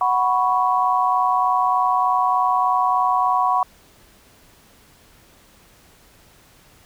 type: chord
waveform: sine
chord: F# suspended fourth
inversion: none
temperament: just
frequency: 740 / 986.7 / 1110 Hz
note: F#5 / B5 / C#6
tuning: 0 / -2 / +2 cents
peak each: -20 dBFS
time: 0.01-3.63 s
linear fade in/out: 2 ms
effects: pink hiss -52 dBFS RMS until 6.85 s